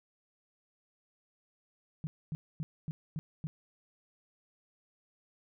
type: tone bursts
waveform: sine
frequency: 155.2 Hz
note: D#3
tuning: 4 cents flat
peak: -33 dBFS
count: 6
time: 2.04-3.47 s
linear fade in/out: 0 ms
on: 30 ms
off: 250 ms
effects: none